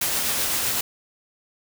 white noise with tremolo, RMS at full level -23 dBFS, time 0.01-0.81 s, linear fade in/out 5 ms, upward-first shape triangle, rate 7.9 Hz, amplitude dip 25%, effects none

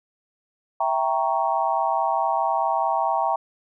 sine chord, E diminished seventh, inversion none, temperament equal, 659.3 / 784 / 932.3 / 1108.7 Hz, E5 / G5 / Bb5 / Db6, 0 / 0 / 0 / 0 cents, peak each -26 / -24 / -24 / -28 dBFS, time 0.8-3.36 s, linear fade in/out 5 ms, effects none

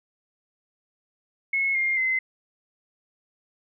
sine tone with pitch steps, 2182 / 2119 / 2057 Hz, C#7 / C7 / C7, -28 / +21 / -30 cents, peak -21 dBFS, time 1.53-2.19 s, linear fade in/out 5 ms, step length 220 ms, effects none

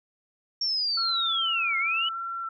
sine linear two-way sweep, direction down then up, 5540 to 2093 to 3008 Hz, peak -24 dBFS, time 0.61-2.09 s, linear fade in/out 5 ms, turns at 1.78 s
sine tone with vibrato, 1349 Hz, E6, 40 cents sharp, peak -30 dBFS, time 0.97-2.49 s, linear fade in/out 5 ms, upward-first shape square, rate 1.7 Hz, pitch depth 13 cents each way
effects none

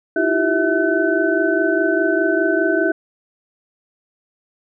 sine tone cluster, 317 / 341.8 / 387 / 652 / 1515 Hz, D#4 / F4 / G4 / E5 / F#6, +32 / -37 / -22 / -19 / +40 cents, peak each -21 dBFS, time 0.16-2.92 s, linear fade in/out 5 ms, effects none

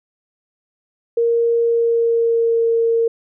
sine tone with pitch glide, 466.2 to 459.5 Hz, A#4 to A#4, 0 to -25 cents, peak -13 dBFS, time 1.17-3.08 s, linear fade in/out 5 ms, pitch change -25 cents, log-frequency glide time 1.59-2.67 s, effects none

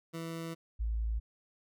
20% pulse / sine tone pair in turn, 164.81 / 55.43 Hz, E3 / A1, 0 / +13 cents, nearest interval octave + perfect fifth, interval 1887 cents, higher first, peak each -33 / -30 dBFS, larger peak second, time 0.13-0.55 / 0.79-1.2 s, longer first, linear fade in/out 20 ms, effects none

